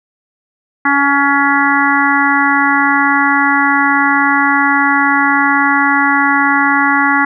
harmonic tone, 281.2 Hz, C#4, 25 cents sharp, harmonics 1 / 3 / 4 / 5 / 6 / 7, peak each -16 / -16 / -16 / -16 / -16 / -16 dBFS, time 0.85-7.25 s, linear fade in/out 5 ms, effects none

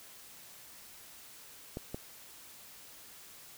clicks, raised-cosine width 2 ms, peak -24 dBFS, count 2, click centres 1.771 / 1.945 s, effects white hiss -53 dBFS RMS until 3.57 s

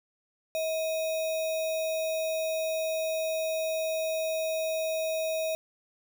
sine tone with sample-and-hold, 639 Hz, D#5, 46 cents sharp, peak -27 dBFS, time 0.55-5.55 s, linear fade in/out 0 ms, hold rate 3150 Hz, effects none

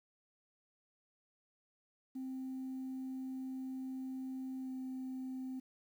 sine tone with pitch glide, 261.6 to 259.6 Hz, C4 to C4, 0 to -13 cents, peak -38 dBFS, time 2.15-5.6 s, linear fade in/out 10 ms, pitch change -13 cents, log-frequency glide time 4.61-4.7 s, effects tanh soft clip ceiling -37 dBFS + 11-bit

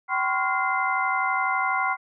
sine tone cluster, 767 / 1022 / 1094 / 1412 / 2072 Hz, G5 / C6 / C#6 / F6 / C7, -38 / -41 / -23 / +19 / -17 cents, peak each -28 dBFS, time 0.08-1.97 s, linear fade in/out 50 ms, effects none

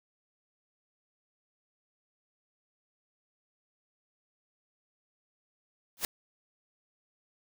white noise with exponential growth, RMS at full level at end -26 dBFS, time 5.97-6.05 s, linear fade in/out 1 ms, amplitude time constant 17 ms, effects none

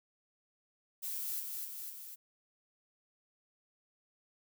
violet noise with echo, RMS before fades -39 dBFS, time 1.02-1.41 s, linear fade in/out 20 ms, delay 250 ms, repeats 3, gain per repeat -3 dB, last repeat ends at 2.16 s, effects none

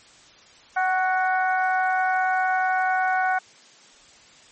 harmonic tone with a mistuned harmonic, 370 Hz, F#4, in tune, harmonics 2 / 3 / 4 / 5 / 6, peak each -21 / -32 / -24 / -36 / -36 dBFS, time 0.76-3.39 s, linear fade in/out 10 ms, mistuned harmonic 2, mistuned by +19 cents, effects white hiss -51 dBFS RMS until 4.51 s + MP3 32 kbps

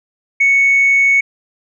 sine tone, 2217 Hz, C#7, in tune, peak -7 dBFS, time 0.4-1.21 s, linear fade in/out 10 ms, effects tanh soft clip ceiling -5 dBFS

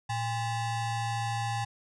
square ring-modulated tone, 461.2 Hz, A#4, 19 cents flat, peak -27 dBFS, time 0.09-1.65 s, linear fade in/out 10 ms, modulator 347 Hz, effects resampled to 22050 Hz

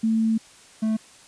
sine / triangle tone pair in turn, 222.9 / 219.1 Hz, A3 / A3, +23 / -7 cents, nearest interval unison, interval 30 cents, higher first, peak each -18 dBFS, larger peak neither, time 0.03-0.38 / 0.82-0.97 s, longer first, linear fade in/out 10 ms, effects white hiss -50 dBFS RMS until 1.27 s + resampled to 22050 Hz

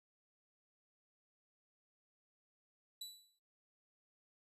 sawtooth tone with exponential decay, 3951 Hz, B7, in tune, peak -39 dBFS, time 3.01-3.39 s, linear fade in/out 5 ms, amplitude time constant 81 ms, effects noise-tail reverb RT60 0.2 s tail -18 dB re dry + resampled to 32000 Hz

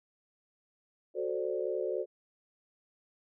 sine chord, D dominant seventh, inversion first, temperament equal, 370 / 440 / 523.3 / 587.3 Hz, F#4 / A4 / C5 / D5, 0 / 0 / 0 / 0 cents, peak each -35 / -36 / -36 / -38 dBFS, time 1.14-2.06 s, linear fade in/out 50 ms, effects none

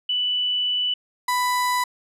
sine / 35% pulse tone pair in turn, 2974 / 992.5 Hz, F#7 / B5, +8 / +8 cents, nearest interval octave + perfect fifth, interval 1900 cents, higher first, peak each -20 / -18 dBFS, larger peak second, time 0.09-0.94 / 1.28-1.84 s, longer first, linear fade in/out 5 ms, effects resampled to 32000 Hz

